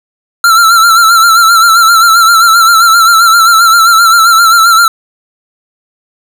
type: tone with vibrato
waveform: square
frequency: 1354 Hz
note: E6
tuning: 46 cents sharp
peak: -3 dBFS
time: 0.44-4.88 s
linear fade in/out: 2 ms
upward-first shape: sine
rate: 7.6 Hz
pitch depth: 61 cents each way
effects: none